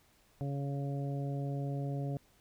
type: harmonic tone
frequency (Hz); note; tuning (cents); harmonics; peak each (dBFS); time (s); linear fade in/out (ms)
140; C#3; +18; 1 / 2 / 3 / 4 / 5; -34 / -42 / -46 / -46 / -48; 0.41-2.17; 0
effects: pink hiss -67 dBFS RMS until 2.4 s